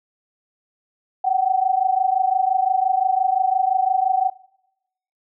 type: tone pair together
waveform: sine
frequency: 744.2 / 770 Hz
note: F#5 / G5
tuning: +10 / -31 cents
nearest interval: minor second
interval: 59 cents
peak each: -19 dBFS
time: 1.24-4.3 s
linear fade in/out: 10 ms
effects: noise-tail reverb RT60 0.9 s tail -23 dB re dry